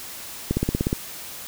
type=click train; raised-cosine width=3 ms; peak=-8 dBFS; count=8; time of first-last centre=0.51-0.929 s; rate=16.7 Hz; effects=white hiss -37 dBFS RMS until 1.47 s